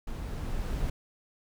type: noise with level ramp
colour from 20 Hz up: brown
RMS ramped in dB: -36 to -30 dBFS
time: 0.07-0.9 s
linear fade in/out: 5 ms
effects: none